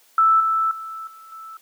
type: tone with level steps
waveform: sine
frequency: 1318.5 Hz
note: E6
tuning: in tune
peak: -12 / -17 / -30 / -41 / -35 dBFS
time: 0.18-1.57 s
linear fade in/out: 2 ms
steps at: 0.4 / 0.71 / 1.07 / 1.32 s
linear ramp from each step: 2 ms
effects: white hiss -56 dBFS RMS until 1.61 s + high-pass 300 Hz 12 dB/octave